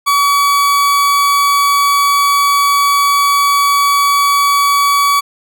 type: tone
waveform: 40% pulse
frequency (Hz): 1137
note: C#6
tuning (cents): +44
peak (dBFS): -8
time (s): 0.06-5.21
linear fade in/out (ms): 20
effects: none